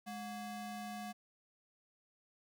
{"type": "ring-modulated tone", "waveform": "square", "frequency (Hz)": 466.2, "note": "A#4", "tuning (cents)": 0, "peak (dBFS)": -40, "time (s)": [0.06, 1.13], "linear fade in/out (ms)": 20, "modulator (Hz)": 257, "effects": []}